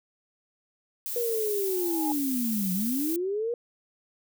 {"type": "noise", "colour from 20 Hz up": "violet", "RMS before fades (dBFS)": -33, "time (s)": [1.06, 3.16], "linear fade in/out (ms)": 0}
{"type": "linear two-way sweep", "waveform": "sine", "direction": "down then up", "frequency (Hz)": [484, 180, 484], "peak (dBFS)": -26, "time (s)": [1.16, 3.54], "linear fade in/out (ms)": 2, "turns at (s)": 2.73}
{"type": "tone with exponential growth", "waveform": "sine", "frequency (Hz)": 830, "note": "G#5", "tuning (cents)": -1, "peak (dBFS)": -27, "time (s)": [1.56, 2.12], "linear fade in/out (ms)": 2, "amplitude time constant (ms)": 120}
{"effects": []}